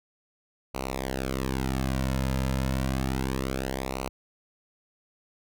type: tone with flanger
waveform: sawtooth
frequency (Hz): 65.8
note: C2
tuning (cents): +10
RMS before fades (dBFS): -29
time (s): 0.74-4.09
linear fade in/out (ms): 10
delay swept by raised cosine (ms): 0.58 to 2.68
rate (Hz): 0.3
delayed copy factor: -0.85
effects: none